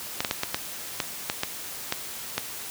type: clicks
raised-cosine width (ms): 0.2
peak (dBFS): -7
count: 10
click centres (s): 0.205 / 0.248 / 0.311 / 0.434 / 0.545 / 1.002 / 1.299 / 1.434 / 1.924 / 2.38
effects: white hiss -37 dBFS RMS until 2.7 s + high-pass 60 Hz 12 dB/octave